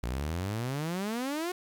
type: exponential sweep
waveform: sawtooth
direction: up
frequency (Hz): 56.6 to 370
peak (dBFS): -27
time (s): 0.03-1.52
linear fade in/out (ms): 5
effects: 10-bit